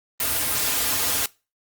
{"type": "noise with comb filter", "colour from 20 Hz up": "white", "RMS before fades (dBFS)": -23, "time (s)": [0.2, 1.26], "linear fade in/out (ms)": 2, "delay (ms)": 5.3, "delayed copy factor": -0.95, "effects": ["noise-tail reverb RT60 0.3 s tail -23 dB re dry", "Opus 32 kbps"]}